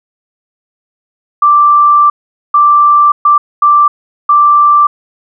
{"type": "tone bursts at uneven times", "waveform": "sine", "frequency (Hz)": 1174.7, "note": "D6", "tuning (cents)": 0, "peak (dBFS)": -3, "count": 5, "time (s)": [[1.42, 2.1], [2.54, 3.12], [3.25, 3.38], [3.62, 3.88], [4.29, 4.87]], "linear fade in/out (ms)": 5, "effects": []}